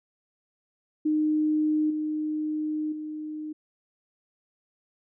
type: tone with level steps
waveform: sine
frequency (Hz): 306.7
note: D#4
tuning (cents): -25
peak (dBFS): -21 / -26 / -32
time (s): 1.05-3.53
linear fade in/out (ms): 10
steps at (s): 1.9 / 2.92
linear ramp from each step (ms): 5
effects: none